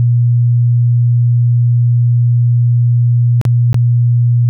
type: tone with dropouts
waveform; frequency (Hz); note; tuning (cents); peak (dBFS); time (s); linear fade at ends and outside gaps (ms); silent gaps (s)
sine; 120; B2; -49; -7; 0-4.49; 0; 3.414-3.452 / 3.73-3.744
effects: none